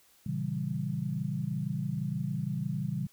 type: chord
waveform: sine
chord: A# diminished seventh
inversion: none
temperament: equal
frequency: 116.54 / 138.59 / 164.81 / 196 Hz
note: A#2 / C#3 / E3 / G3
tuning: 0 / 0 / 0 / 0 cents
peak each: -39 / -34 / -35 / -36 dBFS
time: 0.26-3.07 s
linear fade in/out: 5 ms
effects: white hiss -63 dBFS RMS until 3.12 s